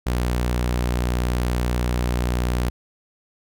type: tone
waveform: sawtooth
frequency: 60.8 Hz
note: B1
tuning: 26 cents flat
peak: -16 dBFS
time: 0.06-2.7 s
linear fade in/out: 10 ms
effects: none